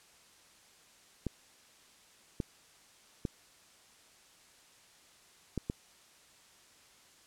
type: clicks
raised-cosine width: 3 ms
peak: -20 dBFS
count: 5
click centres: 1.267 / 2.402 / 3.252 / 5.577 / 5.699 s
effects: white hiss -61 dBFS RMS until 7.26 s + low-pass 9000 Hz 12 dB/octave